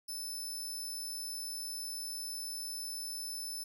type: tone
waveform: 20% pulse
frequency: 5274 Hz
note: E8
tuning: in tune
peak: -33 dBFS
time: 0.08-3.64 s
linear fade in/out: 10 ms
effects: none